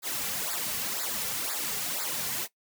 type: noise with flanger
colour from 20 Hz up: white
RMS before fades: -32 dBFS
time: 0.02-2.48 s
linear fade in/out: 50 ms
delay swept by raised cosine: 0.33 to 3.23 ms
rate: 2 Hz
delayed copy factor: -0.95
effects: noise-tail reverb RT60 0.1 s tail -18 dB re dry